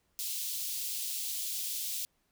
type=high-pass noise; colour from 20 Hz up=white; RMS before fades=-36 dBFS; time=0.19-2.05 s; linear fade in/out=0 ms; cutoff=3100 Hz; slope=24 dB/octave; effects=pink hiss -75 dBFS RMS until 2.31 s